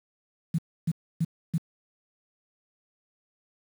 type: tone bursts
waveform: sine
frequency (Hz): 163.8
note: E3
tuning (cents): -11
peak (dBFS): -21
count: 4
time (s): 0.54-1.578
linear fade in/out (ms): 5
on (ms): 42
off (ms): 290
effects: high-pass 100 Hz 12 dB/octave + 8-bit